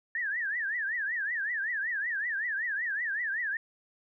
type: tone with vibrato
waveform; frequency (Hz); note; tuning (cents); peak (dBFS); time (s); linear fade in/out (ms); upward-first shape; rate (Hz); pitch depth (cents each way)
sine; 1760; A6; 0; -29; 0.15-3.57; 2; triangle; 5.3; 230
effects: none